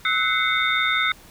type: tone cluster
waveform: sine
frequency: 1298 / 1489 / 2062 / 2187 / 3640 Hz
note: E6 / F#6 / C7 / C#7 / A#7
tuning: -27 / +11 / -26 / -24 / -42 cents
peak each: -25 dBFS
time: 0.05-1.12 s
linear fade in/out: 2 ms
effects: pink hiss -48 dBFS RMS until 1.3 s